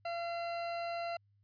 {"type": "tone", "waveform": "40% pulse", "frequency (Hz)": 683, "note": "F5", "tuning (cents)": -39, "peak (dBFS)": -35, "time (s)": [0.05, 1.17], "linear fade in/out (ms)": 5, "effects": ["added 101 Hz sine -67 dBFS peak until 1.43 s", "resampled to 11025 Hz"]}